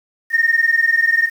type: tone pair together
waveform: sine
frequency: 1828 / 1848.2 Hz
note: A#6 / A#6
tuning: -34 / -15 cents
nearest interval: unison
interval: 19 cents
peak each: -14 dBFS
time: 0.3-1.3 s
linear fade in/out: 50 ms
effects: tanh soft clip ceiling -7 dBFS + 7-bit